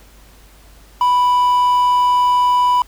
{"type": "tone with quantisation", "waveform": "triangle", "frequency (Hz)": 988, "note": "B5", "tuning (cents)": 0, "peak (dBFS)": -9, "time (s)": [1.01, 2.82], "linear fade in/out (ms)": 2, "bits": 6, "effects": ["added 50 Hz sine -44 dBFS peak until 2.87 s", "pink hiss -48 dBFS RMS until 2.87 s"]}